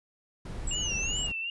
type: noise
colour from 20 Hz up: brown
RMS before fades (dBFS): -36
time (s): 0.45-1.32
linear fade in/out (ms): 5
type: linear two-way sweep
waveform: sine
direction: down then up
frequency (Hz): 7840 to 5600 to 7840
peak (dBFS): -33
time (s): 0.67-1.27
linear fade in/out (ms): 5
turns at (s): 0.93
type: tone with vibrato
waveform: sine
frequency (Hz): 2800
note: F7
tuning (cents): +4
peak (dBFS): -31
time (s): 0.71-1.5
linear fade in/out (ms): 2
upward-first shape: sine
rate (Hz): 2.6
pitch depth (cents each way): 93
effects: resampled to 24000 Hz